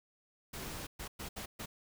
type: noise bursts at uneven times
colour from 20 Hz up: pink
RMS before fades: -43 dBFS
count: 5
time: 0.53-0.87 / 0.99-1.08 / 1.19-1.29 / 1.36-1.46 / 1.59-1.66 s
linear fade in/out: 10 ms
effects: none